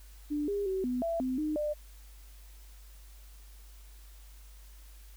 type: tone with pitch steps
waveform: sine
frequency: 295.5 / 404.5 / 380.3 / 249.3 / 668 / 257.3 / 305.7 / 598 Hz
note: D4 / G#4 / F#4 / B3 / E5 / C4 / D#4 / D5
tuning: +11 / -46 / +48 / +16 / +23 / -29 / -30 / +31 cents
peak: -29 dBFS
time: 0.3-1.74 s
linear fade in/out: 20 ms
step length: 180 ms
effects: added 50 Hz sine -49 dBFS peak until 5.16 s + white hiss -60 dBFS RMS until 5.16 s